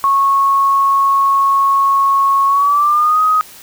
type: tone with pitch glide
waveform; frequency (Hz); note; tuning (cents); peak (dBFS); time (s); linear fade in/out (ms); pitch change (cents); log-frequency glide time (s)
sine; 1100 to 1256.3; C#6 to D#6; -14 to +16; -9; 0.04-3.41; 0; +230; 2.47-3.21
effects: white hiss -38 dBFS RMS until 3.62 s